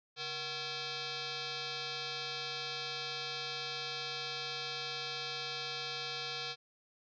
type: tone with frequency modulation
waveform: sine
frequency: 473.4 Hz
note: A#4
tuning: 27 cents sharp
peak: -37 dBFS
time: 0.16-6.56 s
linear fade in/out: 50 ms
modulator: 613 Hz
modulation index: 7.5
effects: none